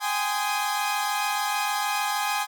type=chord; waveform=sawtooth; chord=Ab major seventh; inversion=third; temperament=equal with one note detuned; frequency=784 / 830.6 / 1034.5 / 1244.5 Hz; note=G5 / Ab5 / C6 / Eb6; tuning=0 / 0 / -20 / 0 cents; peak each=-29 / -23 / -28 / -28 dBFS; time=0-2.47 s; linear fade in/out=50 ms; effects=none